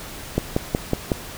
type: click train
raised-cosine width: 2 ms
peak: -5 dBFS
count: 5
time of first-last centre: 0.38-1.118 s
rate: 5.42 Hz
effects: pink hiss -36 dBFS RMS until 1.37 s